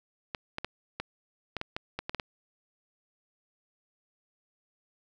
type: clicks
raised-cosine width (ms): 0.3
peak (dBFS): -17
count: 11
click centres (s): 0.348 / 0.584 / 0.646 / 1 / 1.567 / 1.614 / 1.765 / 1.99 / 2.095 / 2.147 / 2.198
effects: none